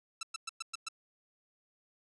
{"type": "tone bursts", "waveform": "10% pulse", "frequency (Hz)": 1327, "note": "E6", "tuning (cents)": 11, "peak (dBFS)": -28, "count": 6, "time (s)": [0.21, 0.886], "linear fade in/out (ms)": 5, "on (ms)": 21, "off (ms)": 110, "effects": ["resampled to 24000 Hz"]}